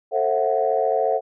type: chord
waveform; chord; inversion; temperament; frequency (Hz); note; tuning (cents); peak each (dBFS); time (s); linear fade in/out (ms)
sine; F# half-diminished seventh; first; just; 444 / 532.8 / 666 / 740; A4 / C5 / E5 / F#5; +16 / +31 / +18 / 0; -23; 0.11-1.21; 50
effects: tanh soft clip ceiling -7 dBFS